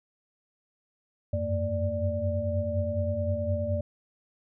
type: tone cluster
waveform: sine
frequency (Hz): 89.7 / 93.8 / 99.3 / 229 / 587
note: F2 / F#2 / G2 / A#3 / D5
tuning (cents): +47 / +24 / +23 / -31 / -1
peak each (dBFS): -30 / -36 / -34 / -36 / -30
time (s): 1.33-3.81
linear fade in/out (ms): 5
effects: none